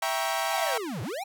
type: chord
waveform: sawtooth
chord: E diminished seventh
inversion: none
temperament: equal with one note detuned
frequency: 659.3 / 784 / 943.2 / 1108.7 Hz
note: E5 / G5 / Bb5 / Db6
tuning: 0 / 0 / +20 / 0 cents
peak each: -27 / -27 / -29 / -31 dBFS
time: 0.02-0.78 s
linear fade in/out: 5 ms
type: linear two-way sweep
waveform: square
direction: down then up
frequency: 839 to 95 to 839 Hz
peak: -32 dBFS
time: 0.51-1.24 s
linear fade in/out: 10 ms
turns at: 1.02 s
effects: none